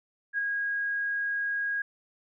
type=tone with ADSR envelope; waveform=sine; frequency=1640 Hz; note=G#6; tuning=22 cents flat; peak=-24 dBFS; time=0.33-1.82 s; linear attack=52 ms; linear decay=10 ms; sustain=-3 dB; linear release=4 ms; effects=none

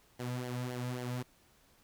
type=tone with flanger; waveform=sawtooth; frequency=124.3 Hz; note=B2; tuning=12 cents sharp; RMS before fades=-38 dBFS; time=0.19-1.23 s; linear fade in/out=10 ms; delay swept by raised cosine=0.78 to 2.78 ms; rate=3.7 Hz; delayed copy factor=-0.65; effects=pink hiss -66 dBFS RMS until 1.83 s

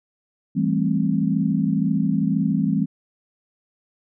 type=chord; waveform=sine; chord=A minor seventh; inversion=second; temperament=just; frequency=165 / 198 / 220 / 264 Hz; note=E3 / G3 / A3 / C4; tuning=+2 / +18 / 0 / +16 cents; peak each=-23 / -22 / -25 / -24 dBFS; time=0.55-2.86 s; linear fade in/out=20 ms; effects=none

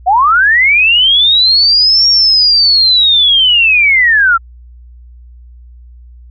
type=linear two-way sweep; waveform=sine; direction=up then down; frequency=691 to 5588 to 1319 Hz; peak=-5 dBFS; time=0.06-4.38 s; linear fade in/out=20 ms; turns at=2.08 s; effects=added 60 Hz sine -33 dBFS peak until 6.3 s

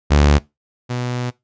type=tone pair in turn; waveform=sawtooth; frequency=72.9 / 123.32 Hz; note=D2 / B2; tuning=-12 / -2 cents; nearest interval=major sixth; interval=910 cents; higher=second; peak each=-6 / -17 dBFS; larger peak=first; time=0.1-0.39 / 0.89-1.31 s; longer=second; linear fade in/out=20 ms; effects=noise-tail reverb RT60 0.2 s tail -21 dB re dry + resampled to 16000 Hz

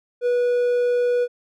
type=tone; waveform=triangle; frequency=487.8 Hz; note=B4; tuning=21 cents flat; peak=-15 dBFS; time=0.21-1.28 s; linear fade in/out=50 ms; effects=none

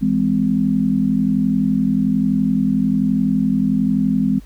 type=chord; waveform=sine; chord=E augmented; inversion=none; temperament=just; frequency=164.81 / 206 / 257.5 Hz; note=E3 / G#3 / B#3; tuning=0 / -14 / -28 cents; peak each=-22 / -17 / -18 dBFS; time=0.01-4.4 s; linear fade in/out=20 ms; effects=added 50 Hz sine -37 dBFS peak until 4.45 s + pink hiss -52 dBFS RMS until 4.45 s

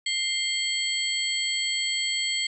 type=tone cluster; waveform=sine; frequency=2096 / 3203 / 4392 / 7830 Hz; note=C7 / G7 / C#8 / B8; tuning=+2 / +37 / -17 / -16 cents; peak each=-29 / -29 / -30 / -33 dBFS; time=0.06-2.47 s; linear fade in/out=5 ms; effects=none

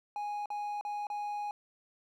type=tone with dropouts; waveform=triangle; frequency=828 Hz; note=G#5; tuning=5 cents flat; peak=-32 dBFS; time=0.16-1.51 s; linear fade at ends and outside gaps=1 ms; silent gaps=0.458-0.503 / 0.811-0.85 / 1.069-1.101 s; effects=none

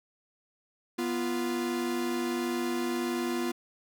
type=tone pair together; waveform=45% pulse; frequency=244.9 / 346.3 Hz; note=B3 / F4; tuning=-14 / -15 cents; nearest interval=tritone; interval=599 cents; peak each=-32 / -31 dBFS; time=0.98-3.52 s; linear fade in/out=10 ms; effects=none

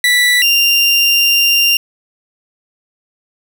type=tone pair in turn; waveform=30% pulse; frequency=1966 / 2786 Hz; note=B6 / F7; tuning=-8 / -5 cents; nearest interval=tritone; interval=603 cents; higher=second; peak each=-6 dBFS; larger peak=neither; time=0.04-0.42 / 0.42-1.77 s; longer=second; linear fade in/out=2 ms; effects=none

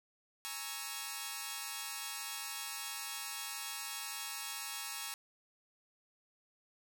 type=chord; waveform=5% pulse; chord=A# half-diminished seventh; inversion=third; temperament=equal; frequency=830.6 / 932.3 / 1108.7 / 1318.5 Hz; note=G#5 / A#5 / C#6 / E6; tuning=0 / 0 / 0 / 0 cents; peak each=-34 dBFS; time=0.45-5.14 s; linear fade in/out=0 ms; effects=none

